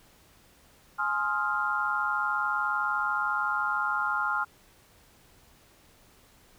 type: chord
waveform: sine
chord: F minor seventh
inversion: first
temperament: just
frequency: 838.1 / 1047.7 / 1257.2 / 1396.9 Hz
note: Ab5 / C6 / Eb6 / F6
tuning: +16 / +2 / +18 / 0 cents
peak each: -33 / -33 / -33 / -28 dBFS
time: 0.98-4.45 s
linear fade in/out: 20 ms
effects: pink hiss -59 dBFS RMS until 6.58 s